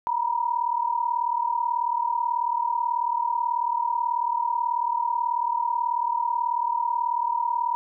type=tone pair together; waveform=sine; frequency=935 / 973.3 Hz; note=A#5 / B5; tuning=+5 / -26 cents; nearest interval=minor second; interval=69 cents; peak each=-25 dBFS; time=0.07-7.75 s; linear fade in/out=0 ms; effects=none